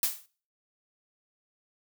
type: noise with exponential decay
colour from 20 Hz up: blue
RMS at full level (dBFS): -23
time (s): 0.03-0.26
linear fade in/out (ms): 2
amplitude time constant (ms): 50
effects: noise-tail reverb RT60 0.4 s tail -19 dB re dry